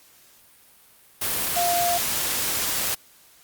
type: tone in noise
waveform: sine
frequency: 698.5 Hz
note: F5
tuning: in tune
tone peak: -21 dBFS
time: 1.56-1.98 s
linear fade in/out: 10 ms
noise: white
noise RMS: -25 dBFS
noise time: 1.21-2.95 s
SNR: +1 dB
effects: white hiss -54 dBFS RMS until 3.43 s + Opus 48 kbps